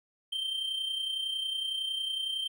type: tone with amplitude modulation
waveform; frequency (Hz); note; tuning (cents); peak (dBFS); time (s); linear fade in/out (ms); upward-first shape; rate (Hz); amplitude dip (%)
triangle; 3136; G7; 0; -27; 0.32-2.48; 10; sine; 30.9; 50
effects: none